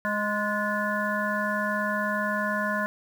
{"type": "harmonic tone with a mistuned harmonic", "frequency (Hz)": 207.9, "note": "G#3", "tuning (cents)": 2, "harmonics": [1, 3, 5, 7, 8], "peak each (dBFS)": [-31, -31, -31, -31, -31], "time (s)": [0.05, 2.86], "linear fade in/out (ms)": 0, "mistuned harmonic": 8, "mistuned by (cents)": 71, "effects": ["8-bit"]}